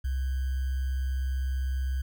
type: tone with sample-and-hold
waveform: sine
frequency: 65.41 Hz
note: C2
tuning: in tune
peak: -26 dBFS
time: 0.04-2.02 s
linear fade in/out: 10 ms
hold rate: 1575 Hz
effects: none